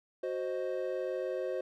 triangle chord, C diminished, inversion second, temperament equal, 370 / 523.3 / 622.3 Hz, Gb4 / C5 / Eb5, 0 / 0 / 0 cents, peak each -35 / -33 / -38 dBFS, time 0.23-1.61 s, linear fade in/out 5 ms, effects none

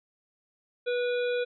harmonic tone, 488.8 Hz, B4, 18 cents flat, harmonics 1 / 3 / 5 / 7 / 8, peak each -26 / -36 / -40 / -43 / -44 dBFS, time 0.86-1.45 s, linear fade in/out 20 ms, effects none

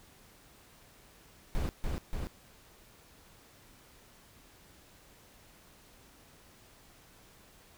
brown noise with echo, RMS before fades -31 dBFS, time 1.55-1.69 s, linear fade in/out 0 ms, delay 290 ms, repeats 2, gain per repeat -2 dB, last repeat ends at 2.27 s, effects pink hiss -59 dBFS RMS until 7.77 s

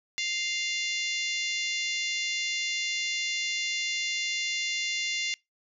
harmonic tone with a mistuned harmonic, 698.5 Hz, F5, in tune, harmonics 3 / 4 / 5 / 6 / 7 / 8 / 9 / 10, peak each -32 / -34 / -36 / -38 / -39 / -40 / -41 / -42 dBFS, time 0.18-5.34 s, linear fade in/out 0 ms, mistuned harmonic 7, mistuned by -15 cents, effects noise-tail reverb RT60 0.2 s tail -25 dB re dry

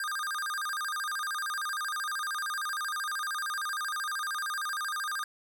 square tone with vibrato, 1396.9 Hz, F6, in tune, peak -32 dBFS, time 0-5.24 s, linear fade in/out 2 ms, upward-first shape square, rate 13 Hz, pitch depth 230 cents each way, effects none

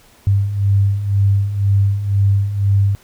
sine beating tone pair, 98 / 100 Hz, G2 / G2, 0 / +35 cents, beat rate 2 Hz, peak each -19 / -13 dBFS, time 0.27-2.95 s, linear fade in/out 0 ms, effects pink hiss -49 dBFS RMS until 3.03 s

